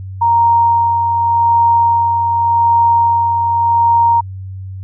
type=tone with tremolo; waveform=sine; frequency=932.3 Hz; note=A#5; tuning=in tune; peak=-7 dBFS; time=0.21-4.21 s; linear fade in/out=10 ms; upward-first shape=sine; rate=0.86 Hz; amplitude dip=40%; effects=added 95 Hz sine -24 dBFS peak until 4.83 s